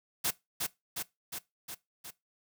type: noise with echo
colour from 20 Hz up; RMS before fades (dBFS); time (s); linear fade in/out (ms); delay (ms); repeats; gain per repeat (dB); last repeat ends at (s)
white; -30; 0.24-0.31; 10; 360; 5; -3; 2.11
effects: noise-tail reverb RT60 0.2 s tail -20 dB re dry